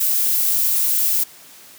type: noise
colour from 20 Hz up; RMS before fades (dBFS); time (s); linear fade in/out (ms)
violet; -18; 0-1.24; 10
effects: white hiss -44 dBFS RMS until 1.78 s + high-pass 80 Hz 12 dB/octave